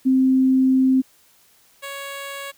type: tone pair in turn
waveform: sine / 10% pulse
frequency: 261.6 / 556.2 Hz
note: C4 / C#5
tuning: 0 / +6 cents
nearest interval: octave + minor second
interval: 1306 cents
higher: second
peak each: -13 / -22 dBFS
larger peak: first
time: 0.05-1.02 / 1.82-2.52 s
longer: first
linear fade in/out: 20 ms
effects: white hiss -56 dBFS RMS until 2.57 s